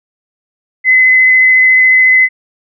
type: tone with vibrato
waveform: sine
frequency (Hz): 2033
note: B6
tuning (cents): +50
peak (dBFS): -4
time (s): 0.84-2.29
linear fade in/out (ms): 50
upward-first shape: sine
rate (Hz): 14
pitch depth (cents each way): 10
effects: none